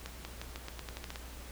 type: accelerating click train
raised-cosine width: 0.2 ms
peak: -23 dBFS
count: 11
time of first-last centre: 0.06-1.158 s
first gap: 190 ms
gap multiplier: 0.87
effects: added 60 Hz sine -47 dBFS peak until 1.51 s + pink hiss -50 dBFS RMS until 1.51 s